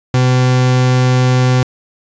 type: tone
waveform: 40% pulse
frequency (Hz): 127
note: B2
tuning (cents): +49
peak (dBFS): -8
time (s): 0.14-1.63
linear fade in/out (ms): 2
effects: resampled to 16000 Hz + 7-bit